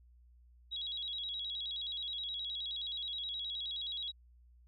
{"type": "tone with vibrato", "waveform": "sine", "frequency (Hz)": 3581, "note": "A7", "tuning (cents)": 30, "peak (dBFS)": -37, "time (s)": [0.71, 4.12], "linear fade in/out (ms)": 20, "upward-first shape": "square", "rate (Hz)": 9.5, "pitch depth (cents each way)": 120, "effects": ["added 60 Hz sine -59 dBFS peak until 4.67 s"]}